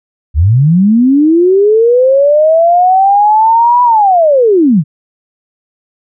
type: linear two-way sweep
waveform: sine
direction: up then down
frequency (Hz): 66 to 987.8 to 133.1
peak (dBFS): -4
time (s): 0.34-4.84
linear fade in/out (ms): 50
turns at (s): 3.83
effects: none